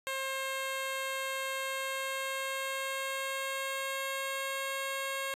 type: tone with pitch glide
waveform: 10% pulse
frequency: 534 to 541.8 Hz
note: C5 to C#5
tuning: +35 to -40 cents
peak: -25 dBFS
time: 0.07-5.34 s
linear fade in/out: 0 ms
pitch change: +25 cents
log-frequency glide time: 1.58-4.78 s
effects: resampled to 32000 Hz